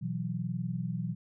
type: chord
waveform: sine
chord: B suspended fourth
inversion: none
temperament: equal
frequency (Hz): 123.47 / 164.81 / 185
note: B2 / E3 / F#3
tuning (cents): 0 / 0 / 0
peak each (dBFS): -36 / -35 / -36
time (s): 0.01-1.15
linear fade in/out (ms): 20
effects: none